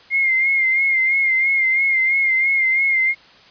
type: tone with vibrato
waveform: sine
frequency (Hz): 2122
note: C7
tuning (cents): +24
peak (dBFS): -14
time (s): 0.1-3.15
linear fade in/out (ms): 50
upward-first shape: sine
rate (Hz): 3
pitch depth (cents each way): 46
effects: white hiss -47 dBFS RMS until 3.5 s + resampled to 11025 Hz